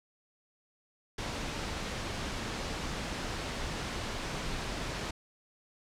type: noise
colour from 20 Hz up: pink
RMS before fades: -36 dBFS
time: 1.18-5.11 s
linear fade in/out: 5 ms
effects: low-pass 6000 Hz 12 dB/octave